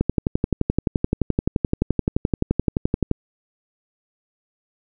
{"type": "click train", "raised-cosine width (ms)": 3, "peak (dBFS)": -5, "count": 37, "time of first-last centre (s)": [0.01, 3.113], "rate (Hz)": 11.6, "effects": []}